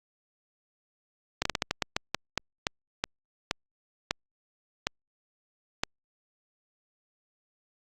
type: slowing click train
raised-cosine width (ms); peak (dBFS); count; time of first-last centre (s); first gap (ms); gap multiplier
0.2; -8; 16; 1.42-5.835; 34; 1.27
effects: Opus 48 kbps